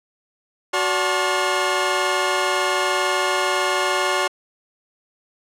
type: tone cluster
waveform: 25% pulse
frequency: 372 / 577 / 876 / 1076 / 1429 Hz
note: F#4 / D5 / A5 / C6 / F6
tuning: +9 / -31 / -8 / +48 / +39 cents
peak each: -21 / -21 / -23 / -21 / -22 dBFS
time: 0.73-4.28 s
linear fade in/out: 10 ms
effects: low-pass 9000 Hz 12 dB/octave